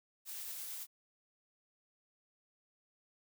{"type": "noise with tremolo", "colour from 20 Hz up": "blue", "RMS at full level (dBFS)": -43, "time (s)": [0.25, 0.87], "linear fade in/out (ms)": 50, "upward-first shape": "triangle", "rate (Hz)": 9, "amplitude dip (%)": 25, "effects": []}